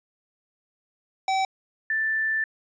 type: tone pair in turn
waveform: square / sine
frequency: 767 / 1766.2 Hz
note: G5 / A6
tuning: -38 / +6 cents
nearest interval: octave + major second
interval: 1444 cents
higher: second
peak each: -22 dBFS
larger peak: neither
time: 1.28-1.45 / 1.9-2.44 s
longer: second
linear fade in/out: 2 ms
effects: resampled to 16000 Hz